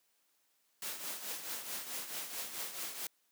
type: noise with tremolo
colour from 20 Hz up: white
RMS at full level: -39 dBFS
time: 0.82-3.07 s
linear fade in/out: 2 ms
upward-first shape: triangle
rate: 4.6 Hz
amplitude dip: 65%
effects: white hiss -75 dBFS RMS until 3.31 s + high-pass 200 Hz 12 dB/octave